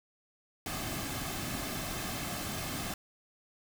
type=noise with comb filter; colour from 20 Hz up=pink; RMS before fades=-37 dBFS; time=0.66-2.94 s; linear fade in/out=2 ms; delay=2.1 ms; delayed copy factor=-0.5; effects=none